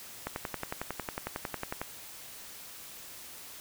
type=click train; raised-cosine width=0.5 ms; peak=-18 dBFS; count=18; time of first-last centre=0.27-1.815 s; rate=11 Hz; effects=white hiss -47 dBFS RMS until 3.6 s